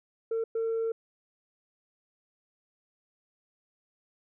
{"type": "tone bursts at uneven times", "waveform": "sine", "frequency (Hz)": 452.9, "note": "A#4", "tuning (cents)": -50, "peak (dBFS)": -25, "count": 2, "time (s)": [[0.31, 0.44], [0.55, 0.92]], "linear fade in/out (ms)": 5, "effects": ["tanh soft clip ceiling -25 dBFS"]}